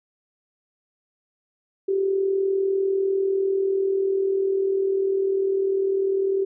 sine tone with amplitude modulation, 388.4 Hz, G4, 16 cents flat, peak -17 dBFS, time 1.88-6.45 s, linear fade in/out 10 ms, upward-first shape sine, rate 40.1 Hz, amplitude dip 50%, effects none

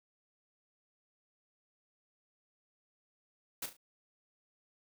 white noise with echo, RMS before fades -38 dBFS, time 3.62-3.66 s, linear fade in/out 5 ms, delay 36 ms, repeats 3, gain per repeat -9 dB, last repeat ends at 3.768 s, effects none

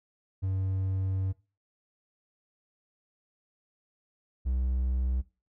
triangle tone pair in turn, 95.2 / 63.41 Hz, F#2 / B1, +50 / +46 cents, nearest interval perfect fifth, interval 704 cents, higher first, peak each -25 / -24 dBFS, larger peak second, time 0.42-1.33 / 4.45-5.22 s, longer first, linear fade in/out 20 ms, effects noise-tail reverb RT60 0.3 s tail -19 dB re dry

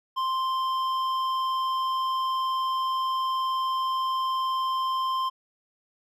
sine tone with hard clipping, 1046.5 Hz, C6, in tune, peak -26 dBFS, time 0.16-5.3 s, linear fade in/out 20 ms, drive 8 dB, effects none

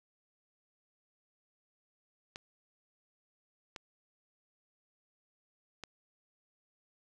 clicks, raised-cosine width 0.2 ms, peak -25 dBFS, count 3, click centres 2.359 / 3.762 / 5.837 s, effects none

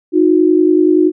sine tone pair together, 311.1 / 361.6 Hz, D#4 / F#4, 0 / -40 cents, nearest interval minor third, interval 260 cents, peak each -10 dBFS, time 0.12-1.12 s, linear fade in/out 50 ms, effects none

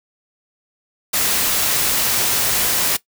white noise, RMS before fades -18 dBFS, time 1.13-2.97 s, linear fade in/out 10 ms, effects noise-tail reverb RT60 0.1 s tail -18 dB re dry

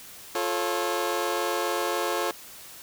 20% pulse chord, F augmented, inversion none, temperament just, 349.2 / 436.5 / 545.7 Hz, F4 / A4 / C#5, 0 / -14 / -27 cents, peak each -25 dBFS, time 0.35-2.31 s, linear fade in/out 2 ms, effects white hiss -45 dBFS RMS until 2.82 s

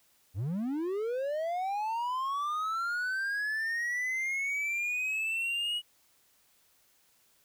triangle linear sweep, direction up, 81.3 to 2924 Hz, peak -28 dBFS, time 0.34-5.82 s, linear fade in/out 50 ms, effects white hiss -67 dBFS RMS until 7.44 s

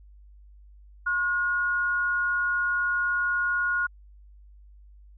sine tone pair together, 1078.5 / 1438 Hz, C#6 / F#6, -48 / -50 cents, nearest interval perfect fourth, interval 498 cents, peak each -33 / -23 dBFS, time 1.06-3.87 s, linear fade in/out 10 ms, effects added 50 Hz sine -48 dBFS peak until 5.17 s

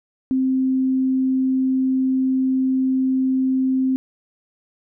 sine tone, 261.6 Hz, C4, in tune, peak -16 dBFS, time 0.31-3.96 s, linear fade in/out 0 ms, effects none

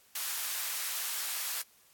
white high-pass noise, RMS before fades -35 dBFS, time 0.15-1.62 s, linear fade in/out 5 ms, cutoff 1000 Hz, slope 12 dB/octave, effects white hiss -63 dBFS RMS until 1.93 s + AAC 64 kbps

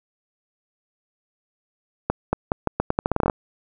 accelerating click train, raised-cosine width 1 ms, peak -5 dBFS, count 15, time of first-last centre 2.1-3.298 s, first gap 230 ms, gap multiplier 0.82, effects none

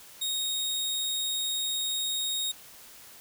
sawtooth tone, 3740 Hz, A#7, 5 cents sharp, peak -25 dBFS, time 0.21-2.52 s, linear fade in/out 10 ms, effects white hiss -50 dBFS RMS until 3.2 s

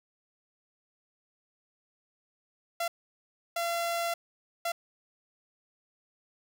sawtooth tone bursts at uneven times, 682 Hz, F5, 41 cents flat, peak -25 dBFS, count 3, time 2.8-2.88 / 3.56-4.14 / 4.65-4.72 s, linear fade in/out 5 ms, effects none

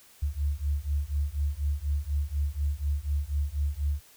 sine beating tone pair, 70.4 / 74.5 Hz, C#2 / D2, +27 / +25 cents, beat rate 4.1 Hz, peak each -29 / -29 dBFS, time 0.22-4.01 s, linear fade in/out 10 ms, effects white hiss -56 dBFS RMS until 4.16 s

